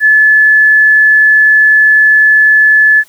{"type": "tone", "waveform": "sine", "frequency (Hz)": 1726, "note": "A6", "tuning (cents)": -34, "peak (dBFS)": -3, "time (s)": [0, 3.04], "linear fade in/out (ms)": 50, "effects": ["white hiss -44 dBFS RMS until 3.08 s"]}